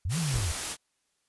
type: linear two-way sweep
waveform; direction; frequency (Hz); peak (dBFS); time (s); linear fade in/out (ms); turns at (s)
sine; up then down; 69.5 to 174.61 to 71.4; -27; 0.05-0.52; 5; 0.18
type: noise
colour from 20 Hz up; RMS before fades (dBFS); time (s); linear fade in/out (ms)
white; -33; 0.09-0.77; 50
type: noise with exponential decay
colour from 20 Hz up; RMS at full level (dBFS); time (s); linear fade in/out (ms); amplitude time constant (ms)
brown; -30; 0.34-0.69; 0; 76
effects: white hiss -75 dBFS RMS until 1.28 s + resampled to 24000 Hz